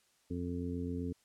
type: harmonic tone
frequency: 87.7 Hz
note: F2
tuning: 8 cents sharp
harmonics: 1 / 2 / 3 / 4 / 5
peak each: -40 / -42 / -38 / -50 / -44 dBFS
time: 0.3-1.13 s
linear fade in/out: 10 ms
effects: white hiss -71 dBFS RMS until 1.24 s + low-pass 10000 Hz 12 dB/octave